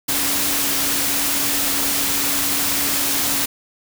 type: tone in noise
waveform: sine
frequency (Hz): 281.1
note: C#4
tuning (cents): +24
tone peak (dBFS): -31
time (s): 0.08-3.46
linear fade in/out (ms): 10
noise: white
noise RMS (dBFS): -20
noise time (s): 0.08-3.46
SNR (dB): -14
effects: none